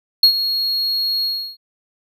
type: tone with ADSR envelope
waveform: triangle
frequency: 4301 Hz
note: C8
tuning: 47 cents sharp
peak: -4 dBFS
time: 0.23-1.57 s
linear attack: 4 ms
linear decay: 86 ms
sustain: -12 dB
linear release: 330 ms
effects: none